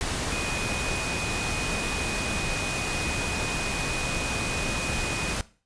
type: tone in noise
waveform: sine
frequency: 2489 Hz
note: D#7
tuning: in tune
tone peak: -32 dBFS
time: 0.32-5.33 s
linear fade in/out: 0 ms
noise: pink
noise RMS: -29 dBFS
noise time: 0.01-5.41 s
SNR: -6 dB
effects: noise-tail reverb RT60 0.4 s tail -19 dB re dry + resampled to 22050 Hz